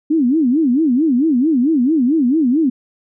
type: tone with vibrato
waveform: sine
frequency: 280 Hz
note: C#4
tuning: 18 cents sharp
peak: -11 dBFS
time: 0.1-2.7 s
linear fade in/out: 10 ms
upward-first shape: sine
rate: 4.5 Hz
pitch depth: 280 cents each way
effects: none